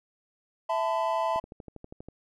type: chord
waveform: triangle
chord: E suspended fourth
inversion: none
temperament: equal with one note detuned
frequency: 659.3 / 880 / 1011.4 Hz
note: E5 / A5 / B5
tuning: 0 / 0 / +41 cents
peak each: -27 / -28 / -28 dBFS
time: 0.69-1.4 s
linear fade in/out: 10 ms
type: click train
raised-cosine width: 2 ms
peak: -29 dBFS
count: 10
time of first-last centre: 1.36-2.086 s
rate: 12.4 Hz
effects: none